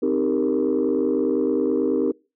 sine chord, C minor seventh, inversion none, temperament equal with one note detuned, 261.6 / 311.1 / 397.2 / 466.2 Hz, C4 / Eb4 / G4 / Bb4, 0 / 0 / +23 / 0 cents, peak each -23 dBFS, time 0.02-2.12 s, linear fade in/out 10 ms, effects noise-tail reverb RT60 0.3 s tail -25 dB re dry + tanh soft clip ceiling -12 dBFS

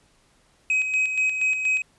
triangle tone with tremolo, 2532 Hz, D#7, 30 cents sharp, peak -17 dBFS, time 0.7-1.82 s, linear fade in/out 2 ms, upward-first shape square, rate 4.2 Hz, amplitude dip 50%, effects pink hiss -61 dBFS RMS until 1.98 s + resampled to 24000 Hz

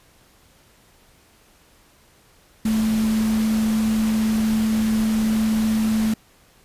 sine tone in noise, 219.3 Hz, A3, 6 cents flat, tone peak -17 dBFS, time 2.65-6.14 s, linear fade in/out 5 ms, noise pink, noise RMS -32 dBFS, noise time 2.65-6.14 s, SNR +12 dB, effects pink hiss -55 dBFS RMS until 6.64 s + resampled to 32000 Hz

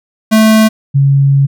square / sine tone pair in turn, 218.8 / 138.7 Hz, A3 / C#3, -9 / +1 cents, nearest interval minor sixth, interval 790 cents, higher first, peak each -5 dBFS, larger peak neither, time 0.31-0.69 / 0.94-1.47 s, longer second, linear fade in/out 20 ms, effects none

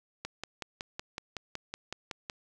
click train, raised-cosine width 0.2 ms, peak -19 dBFS, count 12, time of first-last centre 0.25-2.298 s, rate 5.37 Hz, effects none

